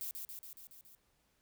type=noise with echo; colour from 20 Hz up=violet; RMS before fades=-41 dBFS; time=0.01-0.11 s; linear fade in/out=0 ms; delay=140 ms; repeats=6; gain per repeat=-3 dB; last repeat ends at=0.95 s; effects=pink hiss -75 dBFS RMS until 1.41 s